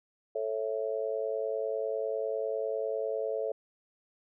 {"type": "chord", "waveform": "sine", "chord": "A major", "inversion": "none", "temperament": "just", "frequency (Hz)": [440, 550, 660], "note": ["A4", "C#5", "E5"], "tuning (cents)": [0, -14, 2], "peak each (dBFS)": [-33, -34, -36], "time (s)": [0.35, 3.52], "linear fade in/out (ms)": 5, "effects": []}